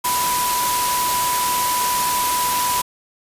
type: tone in noise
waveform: sine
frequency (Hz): 987.8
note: B5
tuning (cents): 0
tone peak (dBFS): -19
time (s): 0.04-2.82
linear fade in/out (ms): 10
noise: white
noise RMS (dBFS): -22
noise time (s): 0.04-2.82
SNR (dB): 0
effects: resampled to 32000 Hz